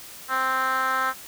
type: tone with band-pass filter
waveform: 10% pulse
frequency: 261.6 Hz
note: C4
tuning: in tune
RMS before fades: -24 dBFS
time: 0.28-1.14 s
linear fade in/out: 50 ms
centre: 1400 Hz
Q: 2.6
effects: white hiss -42 dBFS RMS until 1.27 s